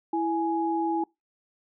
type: tone pair together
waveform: sine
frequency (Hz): 330.7 / 834.8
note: E4 / G#5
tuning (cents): +6 / +9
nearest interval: octave + major third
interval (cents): 1603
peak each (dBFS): -26 / -27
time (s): 0.13-1.04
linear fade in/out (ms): 5
effects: noise-tail reverb RT60 0.2 s tail -24 dB re dry